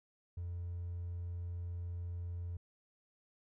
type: tone with hard clipping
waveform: triangle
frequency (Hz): 87.31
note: F2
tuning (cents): 0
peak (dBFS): -39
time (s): 0.37-2.57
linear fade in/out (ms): 5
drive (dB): 4
effects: none